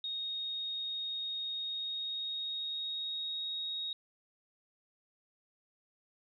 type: tone with pitch glide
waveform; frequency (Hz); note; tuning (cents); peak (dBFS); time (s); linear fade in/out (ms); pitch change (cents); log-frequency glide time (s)
sine; 3729 to 3764; A#7 to A#7; 0 to +16; -35; 0.04-3.93; 2; +16; 1.55-3.47
effects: none